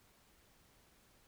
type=silence; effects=pink hiss -68 dBFS RMS until 1.27 s